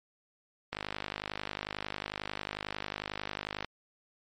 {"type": "click train", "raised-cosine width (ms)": 0.3, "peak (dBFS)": -18, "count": 150, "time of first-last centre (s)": [0.73, 3.646], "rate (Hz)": 51.1, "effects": ["MP3 48 kbps"]}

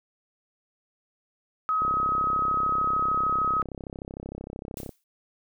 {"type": "tone", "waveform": "sine", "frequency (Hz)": 1271, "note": "D#6", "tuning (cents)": 36, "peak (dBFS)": -22, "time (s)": [1.69, 3.62], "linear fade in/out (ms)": 0}
{"type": "click train", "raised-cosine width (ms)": 2, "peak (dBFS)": -23, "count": 103, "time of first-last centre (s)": [1.82, 4.892], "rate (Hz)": 33.2}
{"type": "noise with exponential decay", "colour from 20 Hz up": "blue", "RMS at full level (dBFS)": -39, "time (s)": [4.77, 5.04], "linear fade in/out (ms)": 2, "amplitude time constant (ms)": 57}
{"effects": []}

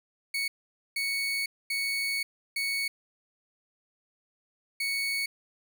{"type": "tone bursts at uneven times", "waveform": "30% pulse", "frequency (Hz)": 2222, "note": "C#7", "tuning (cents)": 4, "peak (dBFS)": -25, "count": 5, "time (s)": [[0.34, 0.48], [0.96, 1.46], [1.7, 2.23], [2.56, 2.88], [4.8, 5.26]], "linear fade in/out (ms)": 5, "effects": []}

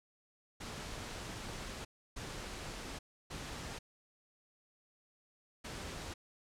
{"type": "noise bursts at uneven times", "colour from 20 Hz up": "pink", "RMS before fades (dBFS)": -44, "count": 4, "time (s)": [[0.6, 1.85], [2.16, 2.99], [3.3, 3.79], [5.64, 6.14]], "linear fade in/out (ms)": 10, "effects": ["low-pass 8000 Hz 12 dB/octave"]}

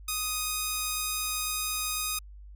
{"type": "tone", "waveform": "5% pulse", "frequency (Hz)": 1246, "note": "D#6", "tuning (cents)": 2, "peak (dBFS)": -17, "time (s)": [0.08, 2.19], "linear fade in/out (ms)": 5, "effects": ["added 50 Hz sine -44 dBFS peak until 2.55 s"]}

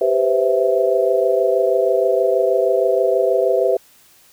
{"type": "chord", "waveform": "sine", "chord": "C major seventh", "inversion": "second", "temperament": "equal with one note detuned", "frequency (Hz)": [392, 497, 523.3, 659.3], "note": ["G4", "B4", "C5", "E5"], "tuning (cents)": [0, 11, 0, 0], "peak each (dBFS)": -19, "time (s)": [0.01, 3.77], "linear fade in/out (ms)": 5, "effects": ["white hiss -51 dBFS RMS until 4.32 s"]}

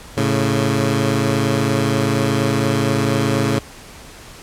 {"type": "tone pair together", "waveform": "15% pulse", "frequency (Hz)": [109.4, 137.84], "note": ["A2", "C#3"], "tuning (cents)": [-9, -9], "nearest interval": "major third", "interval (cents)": 400, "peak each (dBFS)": -12, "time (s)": [0.17, 3.59], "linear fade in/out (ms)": 5, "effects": ["pink hiss -39 dBFS RMS until 4.42 s", "low-pass 11000 Hz 12 dB/octave"]}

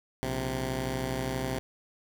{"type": "tone pair together", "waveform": "10% pulse", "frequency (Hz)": [59.24, 130.81], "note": ["A#1", "C3"], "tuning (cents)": [29, 0], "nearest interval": "octave + major second", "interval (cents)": 1371, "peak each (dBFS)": [-27, -23], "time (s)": [0.23, 1.59], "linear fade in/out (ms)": 0, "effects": []}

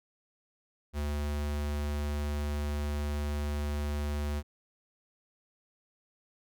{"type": "tone", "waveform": "square", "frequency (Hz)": 73.42, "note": "D2", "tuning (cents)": 0, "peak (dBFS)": -31, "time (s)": [0.93, 4.43], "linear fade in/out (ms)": 50, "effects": []}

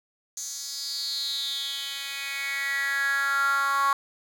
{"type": "tone with high-pass filter sweep", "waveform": "10% pulse", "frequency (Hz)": 277.2, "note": "C#4", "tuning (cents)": 0, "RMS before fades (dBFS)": -28, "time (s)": [0.37, 3.93], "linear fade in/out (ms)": 2, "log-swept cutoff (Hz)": [6200, 1100], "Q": 6.8, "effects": []}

